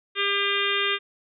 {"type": "harmonic tone", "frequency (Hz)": 400.8, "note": "G4", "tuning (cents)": 38, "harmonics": [1, 3, 4, 5, 6, 7, 8, 9], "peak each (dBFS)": [-30, -30, -30, -30, -30, -30, -30, -30], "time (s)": [0.15, 0.99], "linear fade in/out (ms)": 50, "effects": []}